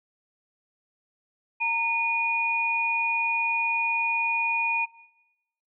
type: tone pair together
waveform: sine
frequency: 920 / 2456 Hz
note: A#5 / D#7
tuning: -23 / -23 cents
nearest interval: octave + perfect fourth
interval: 1700 cents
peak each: -29 / -23 dBFS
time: 1.6-4.86 s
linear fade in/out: 20 ms
effects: noise-tail reverb RT60 0.9 s tail -19 dB re dry